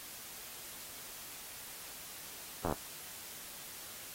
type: slowing click train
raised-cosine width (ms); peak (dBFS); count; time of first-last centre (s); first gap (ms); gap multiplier
1; -20; 7; 2.65-2.725; 11; 1.05
effects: white hiss -48 dBFS RMS until 4.14 s + AAC 48 kbps